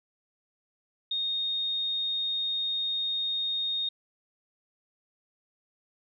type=tone; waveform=sine; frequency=3700 Hz; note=A#7; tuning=14 cents flat; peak=-27 dBFS; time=1.11-3.89 s; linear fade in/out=5 ms; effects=none